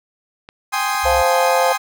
clicks, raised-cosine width 0.3 ms, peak -21 dBFS, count 2, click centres 0.489 / 0.949 s
30% pulse chord, Ab major seventh, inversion third, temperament equal, 784 / 830.6 / 1046.5 / 1244.5 Hz, G5 / Ab5 / C6 / Eb6, 0 / 0 / 0 / 0 cents, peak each -21 dBFS, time 0.72-1.78 s, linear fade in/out 20 ms
sine tone, 65.8 Hz, C2, 10 cents sharp, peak -24 dBFS, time 1.03-1.23 s, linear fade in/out 20 ms
harmonic tone, 174.61 Hz, F3, in tune, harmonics 3 / 4 / 5, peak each -17 / -19 / -21 dBFS, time 1.05-1.73 s, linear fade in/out 10 ms
effects none

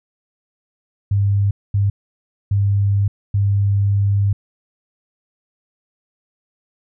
sine tone bursts at uneven times, 100.2 Hz, G2, 38 cents sharp, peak -13 dBFS, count 4, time 1.11-1.51 / 1.74-1.9 / 2.51-3.08 / 3.34-4.33 s, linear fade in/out 5 ms, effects none

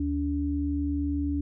sine tone pair together, 75.67 / 286.6 Hz, D#2 / D4, -48 / -42 cents, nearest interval octave + major seventh, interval 2306 cents, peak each -29 / -27 dBFS, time 0-1.41 s, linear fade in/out 5 ms, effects none

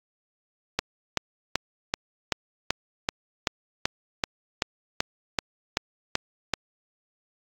click train, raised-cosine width 0.2 ms, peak -5 dBFS, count 16, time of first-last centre 0.79-6.537 s, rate 2.61 Hz, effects AAC 48 kbps

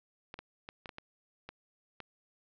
clicks, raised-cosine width 0.3 ms, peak -27 dBFS, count 8, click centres 0.341 / 0.39 / 0.689 / 0.858 / 0.892 / 0.984 / 1.49 / 2.003 s, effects low-pass 5000 Hz 12 dB/octave

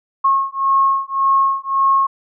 sine beating tone pair, 1086 / 1087.8 Hz, C#6 / C#6, -36 / -33 cents, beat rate 1.8 Hz, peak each -16 dBFS, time 0.24-2.07 s, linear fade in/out 10 ms, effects none

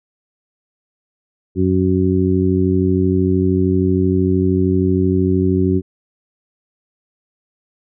harmonic tone, 93 Hz, F#2, 9 cents sharp, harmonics 1 / 2 / 3 / 4, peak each -18 / -18 / -18 / -18 dBFS, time 1.55-5.82 s, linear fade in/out 50 ms, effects none

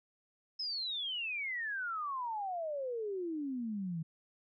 sine exponential sweep, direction down, 5240 to 156.4 Hz, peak -35 dBFS, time 0.59-4.03 s, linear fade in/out 10 ms, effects none

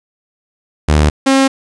sawtooth tone pair in turn, 75.5 / 269.1 Hz, D2 / C4, +48 / +49 cents, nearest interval octave + minor seventh, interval 2201 cents, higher second, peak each -4 dBFS, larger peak neither, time 0.88-1.1 / 1.26-1.48 s, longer neither, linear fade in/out 10 ms, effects resampled to 22050 Hz + 7-bit

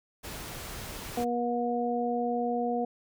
pink noise, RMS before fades -40 dBFS, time 0.23-1.25 s, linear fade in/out 20 ms
harmonic tone, 240.2 Hz, B3, 48 cents flat, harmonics 1 / 2 / 3, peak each -31 / -31 / -31 dBFS, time 1.17-2.85 s, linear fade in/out 5 ms
effects none

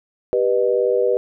sine chord, G augmented, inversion none, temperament just, 392 / 490 / 612.5 Hz, G4 / B4 / D#5, 0 / -14 / -27 cents, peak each -20 / -17 / -23 dBFS, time 0.33-1.17 s, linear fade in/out 0 ms, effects none

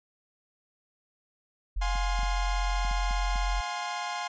sine tone, 44.58 Hz, F1, 36 cents sharp, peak -26 dBFS, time 1.76-3.61 s, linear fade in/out 10 ms
sawtooth chord, F minor, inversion none, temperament equal with one note detuned, 709.8 / 830.6 / 1046.5 Hz, F5 / Ab5 / C6, +28 / 0 / 0 cents, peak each -32 dBFS, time 1.81-4.28 s, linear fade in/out 10 ms
clicks, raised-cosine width 5 ms, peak -32 dBFS, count 7, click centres 1.956 / 2.191 / 2.233 / 2.849 / 2.912 / 3.11 / 3.358 s
effects resampled to 16000 Hz

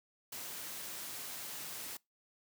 white noise, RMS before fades -44 dBFS, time 0.32-1.97 s, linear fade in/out 5 ms, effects noise-tail reverb RT60 0.2 s tail -24 dB re dry + high-pass 100 Hz 12 dB/octave

